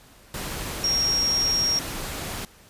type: tone in noise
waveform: sine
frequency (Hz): 5588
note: F8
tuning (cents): 0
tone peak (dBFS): -20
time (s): 0.84-1.79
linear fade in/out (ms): 2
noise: pink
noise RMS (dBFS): -32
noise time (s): 0.34-2.45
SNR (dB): +9
effects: pink hiss -52 dBFS RMS until 2.69 s + resampled to 32000 Hz